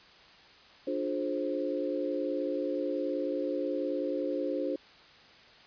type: chord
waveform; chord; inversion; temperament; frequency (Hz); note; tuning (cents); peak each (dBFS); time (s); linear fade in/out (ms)
sine; D half-diminished seventh; none; just; 293.7 / 352.4 / 422.9 / 528.6; D4 / F4 / Ab4 / C5; 0 / +16 / +31 / +18; -34 / -36 / -38 / -33; 0.87-4.76; 5
effects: white hiss -55 dBFS RMS until 5.66 s + resampled to 11025 Hz